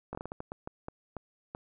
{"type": "slowing click train", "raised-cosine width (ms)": 1, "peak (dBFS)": -24, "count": 12, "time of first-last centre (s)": [0.13, 1.549], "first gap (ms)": 19, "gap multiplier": 1.35, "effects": []}